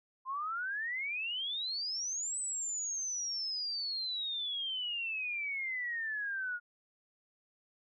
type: exponential two-way sweep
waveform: sine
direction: up then down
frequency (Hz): 1026 to 8120 to 1426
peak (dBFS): -34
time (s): 0.25-6.6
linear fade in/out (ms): 50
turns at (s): 2.39
effects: none